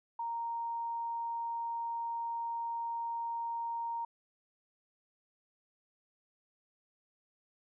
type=tone; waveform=sine; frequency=930 Hz; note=A#5; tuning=4 cents flat; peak=-34 dBFS; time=0.19-4.05 s; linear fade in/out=5 ms; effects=none